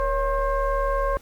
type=tone with frequency modulation; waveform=sine; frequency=554.4 Hz; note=C#5; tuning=in tune; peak=-20 dBFS; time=0-1.17 s; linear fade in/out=0 ms; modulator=517 Hz; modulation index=1.3; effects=pink hiss -52 dBFS RMS until 1.21 s + Opus 32 kbps